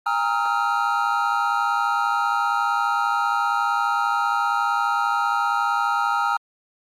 triangle tone cluster, 812 / 927 / 1274 / 1385 Hz, G#5 / A#5 / D#6 / F6, -39 / -10 / +41 / -15 cents, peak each -23 dBFS, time 0.06-6.37 s, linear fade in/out 5 ms, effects Opus 32 kbps

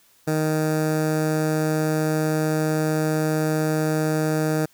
15% pulse tone with notch filter, 155.56 Hz, D#3, in tune, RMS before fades -22 dBFS, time 0.27-4.66 s, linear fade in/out 10 ms, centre 3100 Hz, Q 0.81, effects white hiss -58 dBFS RMS until 4.73 s

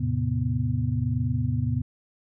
sine tone cluster, 82.4 / 110.6 / 132 / 245.1 Hz, E2 / A2 / C3 / B3, 0 / +9 / +16 / -13 cents, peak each -31 / -26 / -27 / -31 dBFS, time 0-1.82 s, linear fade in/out 10 ms, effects none

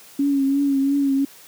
sine tone with vibrato, 277.2 Hz, C#4, in tune, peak -16 dBFS, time 0.19-1.25 s, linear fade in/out 5 ms, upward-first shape triangle, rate 2.9 Hz, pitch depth 47 cents each way, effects white hiss -46 dBFS RMS until 1.47 s + high-pass 100 Hz 12 dB/octave

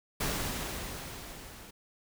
pink noise with level ramp, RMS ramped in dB -31 to -50 dBFS, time 0.2-1.71 s, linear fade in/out 10 ms, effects none

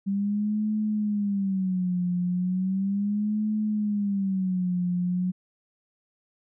sine tone with vibrato, 195.1 Hz, G3, 8 cents flat, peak -23 dBFS, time 0.06-5.32 s, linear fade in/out 20 ms, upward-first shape sine, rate 0.36 Hz, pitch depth 160 cents each way, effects none

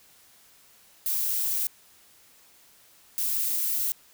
violet noise bursts at uneven times, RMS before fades -27 dBFS, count 2, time 1.06-1.67 / 3.18-3.92 s, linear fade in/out 0 ms, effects white hiss -57 dBFS RMS until 4.13 s

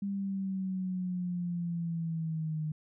sine linear sweep, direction down, 199.9 to 153.2 Hz, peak -31 dBFS, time 0.02-2.72 s, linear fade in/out 5 ms, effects none

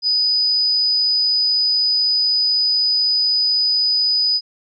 sine tone, 4978 Hz, D#8, in tune, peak -14 dBFS, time 0.02-4.41 s, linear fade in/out 50 ms, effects none

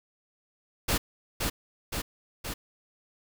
pink noise with echo, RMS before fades -26 dBFS, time 0.88-0.98 s, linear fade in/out 10 ms, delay 520 ms, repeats 3, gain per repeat -3 dB, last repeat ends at 2.54 s, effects none

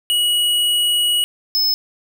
square tone pair in turn, 2914 / 5204 Hz, F#7 / E8, -27 / -23 cents, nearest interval minor seventh, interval 1004 cents, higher second, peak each -15 dBFS, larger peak neither, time 0.1-1.24 / 1.55-1.74 s, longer first, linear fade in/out 0 ms, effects none

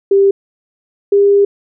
sine tone pair in turn, 394.6 / 402 Hz, G4 / G4, +11 / +44 cents, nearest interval unison, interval 33 cents, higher second, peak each -6 dBFS, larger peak neither, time 0.11-0.31 / 1.12-1.45 s, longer second, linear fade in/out 5 ms, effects none

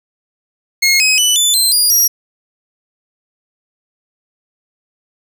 20% pulse tone with pitch steps, 2157 / 2536 / 2981 / 3504 / 4119 / 4842 / 5692 Hz, C#7 / D#7 / F#7 / A7 / C8 / D#8 / F8, -48 / +32 / +12 / -8 / -28 / -48 / +32 cents, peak -4 dBFS, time 0.82-2.08 s, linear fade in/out 10 ms, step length 180 ms, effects 7-bit

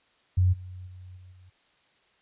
sine tone with level steps, 91.5 Hz, F#2, 19 cents flat, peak -18 / -38 / -42 / -46 / -50 dBFS, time 0.37-1.5 s, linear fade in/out 10 ms, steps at 0.52 / 0.86 / 1.16 / 1.31 s, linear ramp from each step 20 ms, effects white hiss -65 dBFS RMS until 2.21 s + resampled to 8000 Hz

